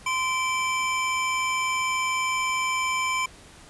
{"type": "tone pair together", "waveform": "square", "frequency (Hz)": [1033.3, 2327], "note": ["C6", "D7"], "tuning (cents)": [-22, -17], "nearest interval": "octave + major second", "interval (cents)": 1405, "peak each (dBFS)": -27, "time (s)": [0.06, 3.26], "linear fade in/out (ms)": 5, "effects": ["pink hiss -49 dBFS RMS until 3.69 s", "resampled to 24000 Hz"]}